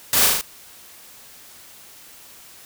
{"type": "noise with echo", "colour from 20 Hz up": "white", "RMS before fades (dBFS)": -18, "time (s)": [0.13, 0.26], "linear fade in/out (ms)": 2, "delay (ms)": 38, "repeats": 4, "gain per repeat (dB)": -2, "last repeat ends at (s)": 0.412, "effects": ["white hiss -45 dBFS RMS until 2.65 s"]}